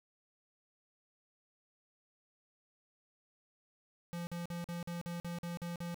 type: tone bursts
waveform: square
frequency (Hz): 172.2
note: F3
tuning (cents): -24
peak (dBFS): -39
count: 10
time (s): 4.13-5.944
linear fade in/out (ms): 0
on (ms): 140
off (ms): 46
effects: none